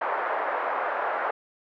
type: band-pass noise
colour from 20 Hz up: pink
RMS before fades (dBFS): -28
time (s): 0.01-1.31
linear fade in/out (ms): 5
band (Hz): 550 to 1600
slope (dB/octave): 24
effects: none